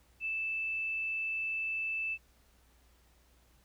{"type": "tone", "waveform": "sine", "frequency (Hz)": 2637, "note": "E7", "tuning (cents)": 0, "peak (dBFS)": -32, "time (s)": [0.2, 2.18], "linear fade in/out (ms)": 50, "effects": ["added 60 Hz sine -65 dBFS peak until 3.64 s", "pink hiss -68 dBFS RMS until 3.64 s"]}